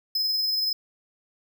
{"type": "tone with amplitude modulation", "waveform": "square", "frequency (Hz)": 5100, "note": "D#8", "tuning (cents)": 42, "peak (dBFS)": -22, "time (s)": [0.15, 0.73], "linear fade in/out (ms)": 5, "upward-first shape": "sine", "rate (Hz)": 21.2, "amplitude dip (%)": 30, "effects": ["9-bit"]}